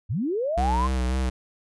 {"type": "linear sweep", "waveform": "sine", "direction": "up", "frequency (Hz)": [79.2, 1074], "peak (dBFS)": -23, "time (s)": [0.09, 0.88], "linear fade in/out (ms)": 20}
{"type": "tone with vibrato", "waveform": "square", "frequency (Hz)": 63.8, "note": "C2", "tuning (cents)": -43, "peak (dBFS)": -23, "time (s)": [0.57, 1.3], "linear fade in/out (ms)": 10, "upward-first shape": "sine", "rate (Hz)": 3.7, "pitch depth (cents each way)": 42}
{"effects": ["resampled to 24000 Hz"]}